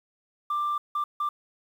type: tone bursts at uneven times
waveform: sine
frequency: 1183 Hz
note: D6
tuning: 12 cents sharp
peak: -23 dBFS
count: 3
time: 0.5-0.78 / 0.95-1.04 / 1.2-1.29 s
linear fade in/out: 5 ms
effects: tanh soft clip ceiling -22 dBFS + 9-bit